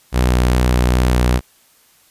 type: tone with vibrato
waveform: sawtooth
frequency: 61.74 Hz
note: B1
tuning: in tune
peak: -8 dBFS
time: 0.12-1.41 s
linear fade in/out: 50 ms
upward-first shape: square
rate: 2.5 Hz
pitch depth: 10 cents each way
effects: white hiss -53 dBFS RMS until 2.1 s + resampled to 32000 Hz

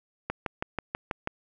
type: click train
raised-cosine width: 0.5 ms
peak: -14 dBFS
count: 7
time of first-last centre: 0.3-1.274 s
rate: 6.16 Hz
effects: none

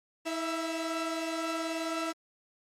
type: tone cluster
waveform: sawtooth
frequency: 323.6 / 666 / 1330 Hz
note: E4 / E5 / E6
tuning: -32 / +18 / +15 cents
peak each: -30 / -33 / -36 dBFS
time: 0.25-2.13 s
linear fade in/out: 20 ms
effects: low-pass 9000 Hz 12 dB/octave + Opus 48 kbps

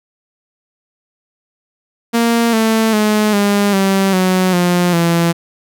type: tone with pitch steps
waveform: sawtooth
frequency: 232.7 / 222.3 / 212.4 / 202.9 / 193.88 / 185.23 / 176.97 / 169.07 Hz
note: A#3 / A3 / G#3 / G#3 / G3 / F#3 / F3 / E3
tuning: -3 / +18 / +39 / -40 / -19 / +2 / +23 / +44 cents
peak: -7 dBFS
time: 2.13-5.33 s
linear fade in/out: 20 ms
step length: 400 ms
effects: none

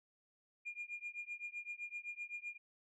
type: tone with tremolo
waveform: sine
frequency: 2416 Hz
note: D7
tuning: 48 cents sharp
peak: -38 dBFS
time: 0.65-2.58 s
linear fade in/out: 20 ms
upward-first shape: triangle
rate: 7.8 Hz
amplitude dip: 100%
effects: tanh soft clip ceiling -37 dBFS

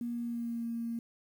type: tone with pitch glide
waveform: sine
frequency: 237.5 to 232.1 Hz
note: A#3 to A#3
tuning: +33 to -7 cents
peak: -33 dBFS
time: 0.01-0.99 s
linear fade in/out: 2 ms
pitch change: -40 cents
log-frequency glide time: 0.12-0.65 s
effects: 10-bit

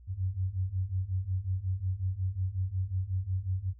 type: beating tone pair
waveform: sine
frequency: 90.7 / 96.2 Hz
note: F#2 / G2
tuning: -34 / -32 cents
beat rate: 5.5 Hz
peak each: -33 / -31 dBFS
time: 0.07-3.74 s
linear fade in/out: 50 ms
effects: added 60 Hz sine -50 dBFS peak until 3.79 s

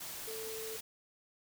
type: tone in noise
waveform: sine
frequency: 442.7 Hz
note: A4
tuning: 11 cents sharp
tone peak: -42 dBFS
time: 0.27-0.77 s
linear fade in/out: 10 ms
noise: white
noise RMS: -44 dBFS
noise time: 0-0.81 s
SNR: -1 dB
effects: none

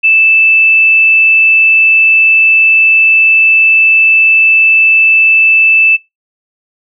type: tone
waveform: sine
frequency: 2637 Hz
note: E7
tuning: in tune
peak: -4 dBFS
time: 0.03-5.97 s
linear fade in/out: 20 ms
effects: noise-tail reverb RT60 0.2 s tail -21 dB re dry

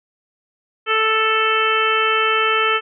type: harmonic tone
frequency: 440.1 Hz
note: A4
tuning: in tune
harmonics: 1 / 2 / 3 / 4 / 5 / 6 / 7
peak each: -22 / -30 / -18 / -24 / -25 / -22 / -24 dBFS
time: 0.86-2.81 s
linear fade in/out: 50 ms
effects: none

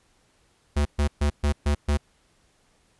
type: tone bursts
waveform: square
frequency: 73 Hz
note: D2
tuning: 10 cents flat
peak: -20 dBFS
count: 6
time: 0.76-1.974 s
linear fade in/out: 10 ms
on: 94 ms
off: 130 ms
effects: pink hiss -64 dBFS RMS until 2.99 s + resampled to 24000 Hz

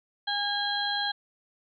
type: harmonic tone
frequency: 815 Hz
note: G#5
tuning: 33 cents flat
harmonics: 1 / 2 / 4 / 5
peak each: -32 / -32 / -32 / -32 dBFS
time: 0.27-1.12 s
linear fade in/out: 10 ms
effects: none

